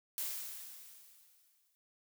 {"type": "noise with exponential decay", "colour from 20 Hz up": "blue", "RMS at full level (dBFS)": -37, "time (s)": [0.18, 1.75], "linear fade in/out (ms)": 0, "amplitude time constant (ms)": 340, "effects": []}